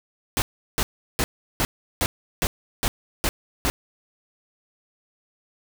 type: noise bursts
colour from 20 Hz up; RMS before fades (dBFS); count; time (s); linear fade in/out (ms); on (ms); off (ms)
pink; -22; 9; 0.37-3.7; 0; 50; 360
effects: none